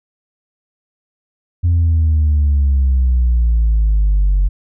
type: exponential sweep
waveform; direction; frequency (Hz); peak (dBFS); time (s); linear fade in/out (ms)
sine; down; 87.31 to 45.99; -8; 1.63-4.49; 20
effects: tanh soft clip ceiling -8 dBFS